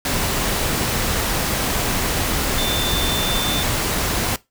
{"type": "tone in noise", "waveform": "sine", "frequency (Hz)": 3550, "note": "A7", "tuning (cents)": 15, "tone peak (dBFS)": -23, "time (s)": [2.58, 3.63], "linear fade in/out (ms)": 2, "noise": "pink", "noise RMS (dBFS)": -21, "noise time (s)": [0.05, 4.36], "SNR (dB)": -5, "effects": ["noise-tail reverb RT60 0.2 s tail -19 dB re dry"]}